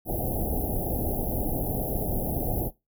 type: band-stop noise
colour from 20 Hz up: pink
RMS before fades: -28 dBFS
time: 0.05-2.71 s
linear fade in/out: 50 ms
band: 810 to 11000 Hz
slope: 96 dB/octave
effects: noise-tail reverb RT60 0.2 s tail -18 dB re dry